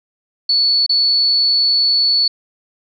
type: tone with dropouts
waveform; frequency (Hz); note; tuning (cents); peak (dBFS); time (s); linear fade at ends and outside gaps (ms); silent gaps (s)
sine; 4435; C#8; 0; -11; 0.49-2.28; 5; 0.864-0.893
effects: none